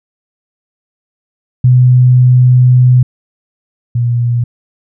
sine tone pair in turn, 125.7 / 119.85 Hz, B2 / A#2, +31 / +48 cents, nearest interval minor second, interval 83 cents, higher first, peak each -3 / -9 dBFS, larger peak first, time 1.64-3.03 / 3.95-4.44 s, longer first, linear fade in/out 5 ms, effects none

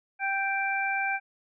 harmonic tone, 784 Hz, G5, in tune, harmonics 1 / 2 / 3, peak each -30 / -30 / -30 dBFS, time 0.19-1.2 s, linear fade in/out 50 ms, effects none

